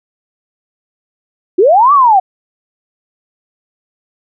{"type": "linear two-way sweep", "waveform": "sine", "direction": "up then down", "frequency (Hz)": [329.6, 1183, 725], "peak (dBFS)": -4, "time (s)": [1.58, 2.2], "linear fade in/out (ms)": 10, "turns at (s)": 1.93, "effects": []}